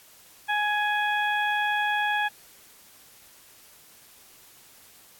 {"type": "harmonic tone", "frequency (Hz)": 835, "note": "G#5", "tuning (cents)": 9, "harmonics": [1, 2, 3, 4], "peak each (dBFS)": [-26, -26, -33, -35], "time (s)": [0.48, 2.29], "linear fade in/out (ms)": 20, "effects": ["white hiss -53 dBFS RMS until 5.19 s", "AAC 64 kbps"]}